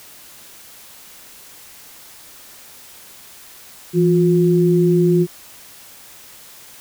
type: tone pair together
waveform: sine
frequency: 168.15 / 356.3 Hz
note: E3 / F4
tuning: +35 / +35 cents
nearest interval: octave + minor second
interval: 1300 cents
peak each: -14 dBFS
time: 3.93-5.27 s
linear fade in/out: 50 ms
effects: white hiss -42 dBFS RMS until 6.8 s